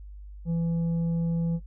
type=tone with tanh clipping; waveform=sine; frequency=167.3 Hz; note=E3; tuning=26 cents sharp; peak=-25 dBFS; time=0.45-1.6 s; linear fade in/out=50 ms; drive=5 dB; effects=noise-tail reverb RT60 0.1 s tail -17 dB re dry + added 50 Hz sine -40 dBFS peak until 1.66 s